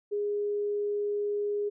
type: tone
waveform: sine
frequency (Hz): 412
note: G#4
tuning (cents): -14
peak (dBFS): -27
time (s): 0.11-1.7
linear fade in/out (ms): 20
effects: none